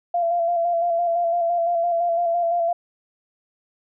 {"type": "tone with vibrato", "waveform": "sine", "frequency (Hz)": 685, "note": "F5", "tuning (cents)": -34, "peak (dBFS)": -18, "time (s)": [0.14, 2.73], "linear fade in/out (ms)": 5, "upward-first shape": "square", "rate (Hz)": 5.9, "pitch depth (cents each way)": 29, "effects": []}